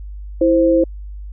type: tone pair together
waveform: sine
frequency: 329.7 / 523.3 Hz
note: E4 / C5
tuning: 0 / 0 cents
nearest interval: minor sixth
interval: 800 cents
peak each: -13 dBFS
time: 0.41-0.84 s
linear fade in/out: 5 ms
effects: added 50 Hz sine -28 dBFS peak until 1.32 s